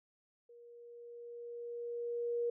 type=tone with level ramp; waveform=sine; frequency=474.4 Hz; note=A#4; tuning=30 cents sharp; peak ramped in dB=-55 to -31 dBFS; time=0.49-2.5 s; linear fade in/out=5 ms; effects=none